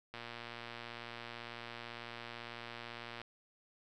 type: click train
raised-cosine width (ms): 0.3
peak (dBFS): -29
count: 364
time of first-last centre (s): 0.14-3.216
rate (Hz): 118
effects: none